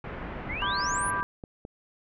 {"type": "low-pass noise", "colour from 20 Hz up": "pink", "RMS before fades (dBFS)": -37, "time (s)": [0.04, 1.21], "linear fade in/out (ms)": 2, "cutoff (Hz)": 2200, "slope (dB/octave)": 24}
{"type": "exponential sweep", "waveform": "sine", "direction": "up", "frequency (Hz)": [1974, 11270], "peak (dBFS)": -32, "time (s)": [0.49, 1.11], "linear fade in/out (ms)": 10}
{"type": "chord", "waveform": "sine", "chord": "G major", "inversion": "first", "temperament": "equal with one note detuned", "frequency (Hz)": [987.8, 1174.7, 1579.8], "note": ["B5", "D6", "G6"], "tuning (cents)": [0, 0, 13], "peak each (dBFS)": -31, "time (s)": [0.62, 1.23], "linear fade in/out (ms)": 0}
{"type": "click train", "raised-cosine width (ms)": 2, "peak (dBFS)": -26, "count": 5, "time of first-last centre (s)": [0.8, 1.651], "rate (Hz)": 4.7}
{"effects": []}